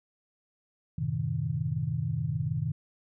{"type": "chord", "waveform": "sine", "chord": "F# diminished seventh", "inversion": "none", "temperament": "equal with one note detuned", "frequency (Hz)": [92.5, 110, 128.86, 155.56], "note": ["F#2", "A2", "C3", "Eb3"], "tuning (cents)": [0, 0, -26, 0], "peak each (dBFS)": [-37, -35, -32, -31], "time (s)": [0.98, 2.72], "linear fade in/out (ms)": 5, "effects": []}